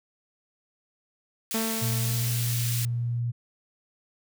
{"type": "high-pass noise", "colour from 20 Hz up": "white", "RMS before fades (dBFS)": -32, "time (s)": [1.51, 2.85], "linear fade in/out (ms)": 0, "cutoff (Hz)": 2100, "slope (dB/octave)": 12}
{"type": "tone with exponential decay", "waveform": "sawtooth", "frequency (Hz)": 223.8, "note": "A3", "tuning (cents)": 30, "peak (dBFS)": -22, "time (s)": [1.54, 3.2], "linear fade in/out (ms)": 5, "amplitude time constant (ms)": 360}
{"type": "tone with vibrato", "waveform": "sine", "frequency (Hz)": 119.1, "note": "A#2", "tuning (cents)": 38, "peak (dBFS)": -25, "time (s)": [1.81, 3.32], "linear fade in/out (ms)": 20, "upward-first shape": "sine", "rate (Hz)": 20, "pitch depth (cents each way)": 9}
{"effects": []}